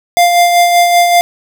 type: tone with tremolo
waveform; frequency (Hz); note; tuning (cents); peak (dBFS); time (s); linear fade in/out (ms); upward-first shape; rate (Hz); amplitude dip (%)
square; 698.5; F5; 0; -5; 0.17-1.21; 0; sine; 5.2; 40
effects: 7-bit